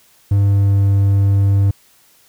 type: tone with pitch glide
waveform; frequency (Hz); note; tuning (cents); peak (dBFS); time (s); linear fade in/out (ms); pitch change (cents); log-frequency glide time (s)
triangle; 100 to 99.08; G2 to G2; +35 to +19; -8; 0.31-1.71; 5; -16; 0.45-0.79
effects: white hiss -52 dBFS RMS until 2.28 s